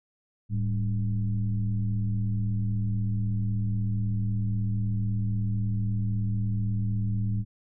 sine tone with frequency modulation, 106.9 Hz, A2, 49 cents flat, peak -24 dBFS, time 0.49-7.45 s, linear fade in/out 50 ms, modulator 88.8 Hz, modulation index 0.78, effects none

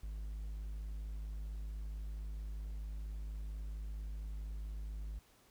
triangle tone, 52.2 Hz, G#1, 10 cents sharp, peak -38 dBFS, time 0.03-5.19 s, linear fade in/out 5 ms, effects pink hiss -67 dBFS RMS until 5.5 s

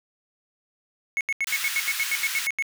triangle tone bursts, 2193 Hz, C#7, 19 cents flat, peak -20 dBFS, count 13, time 1.17-2.624 s, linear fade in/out 0 ms, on 38 ms, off 80 ms
pink high-pass noise, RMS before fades -30 dBFS, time 1.47-2.47 s, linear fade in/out 2 ms, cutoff 1500 Hz, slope 24 dB/octave
effects none

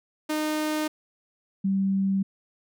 sawtooth / sine tone pair in turn, 306.9 / 194.12 Hz, D#4 / G3, -24 / -17 cents, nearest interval minor sixth, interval 793 cents, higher first, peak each -21 dBFS, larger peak neither, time 0.29-0.88 / 1.64-2.23 s, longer neither, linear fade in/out 10 ms, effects none

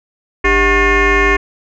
sine tone with frequency modulation, 1091 Hz, C#6, 28 cents flat, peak -7 dBFS, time 0.44-1.37 s, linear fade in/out 10 ms, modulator 347 Hz, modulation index 3.5, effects tanh soft clip ceiling -6 dBFS

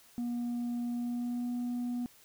sine tone with pitch glide, 240 to 243.4 Hz, B3 to B3, -49 to -25 cents, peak -29 dBFS, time 0.18-2.06 s, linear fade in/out 0 ms, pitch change +24 cents, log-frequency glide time 0.93-1.51 s, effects tanh soft clip ceiling -31 dBFS + white hiss -60 dBFS RMS until 2.24 s

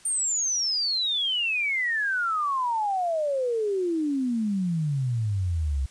sine exponential sweep, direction down, 9000 to 64.6 Hz, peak -23 dBFS, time 0.05-5.86 s, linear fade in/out 5 ms, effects white hiss -53 dBFS RMS until 5.9 s + resampled to 22050 Hz

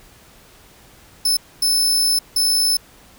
sawtooth tone bursts at uneven times, 5260 Hz, E8, 5 cents flat, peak -12 dBFS, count 3, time 1.25-1.37 / 1.62-2.19 / 2.36-2.77 s, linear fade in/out 5 ms, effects pink hiss -48 dBFS RMS until 3.18 s

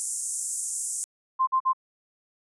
white band-pass noise, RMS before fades -31 dBFS, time 0-1.04 s, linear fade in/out 0 ms, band 6700 to 10000 Hz, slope 48 dB/octave
sine tone bursts, 1046.5 Hz, C6, in tune, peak -19 dBFS, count 3, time 1.39-1.733 s, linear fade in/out 20 ms, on 83 ms, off 47 ms
effects resampled to 24000 Hz

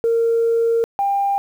sine tone pair in turn, 460.8 / 797.3 Hz, A#4 / G5, -20 / +29 cents, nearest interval major sixth, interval 949 cents, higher second, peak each -13 / -15 dBFS, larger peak first, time 0.04-0.84 / 0.99-1.38 s, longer first, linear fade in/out 0 ms, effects tanh soft clip ceiling -10 dBFS + 8-bit

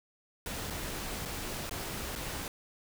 pink noise with dropouts, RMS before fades -38 dBFS, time 0.46-2.48 s, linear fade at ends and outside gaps 1 ms, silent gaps 0.701-0.705 / 1.252-1.257 / 1.695-1.71 / 2.153-2.159 s, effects none

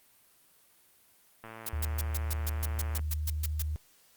click train, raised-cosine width 0.5 ms, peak -29 dBFS, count 175, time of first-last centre 1.44-2.994 s, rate 112 Hz
blue noise bursts, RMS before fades -34 dBFS, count 13, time 1.66-3.623 s, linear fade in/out 5 ms, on 31 ms, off 130 ms
sine tone, 76.4 Hz, D#2, 31 cents flat, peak -30 dBFS, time 1.73-3.76 s, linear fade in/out 0 ms
effects white hiss -63 dBFS RMS until 4.16 s + Opus 32 kbps

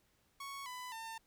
sawtooth tone with pitch steps, 1108.7 / 999.2 / 900.5 Hz, C#6 / B5 / A5, 0 / +20 / +40 cents, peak -40 dBFS, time 0.4-1.18 s, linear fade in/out 5 ms, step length 260 ms, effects pink hiss -74 dBFS RMS until 1.26 s

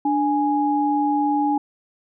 sine tone pair together, 293.7 / 830.7 Hz, D4 / G#5, 0 / 0 cents, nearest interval octave + tritone, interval 1800 cents, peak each -20 dBFS, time 0.05-1.58 s, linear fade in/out 5 ms, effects none

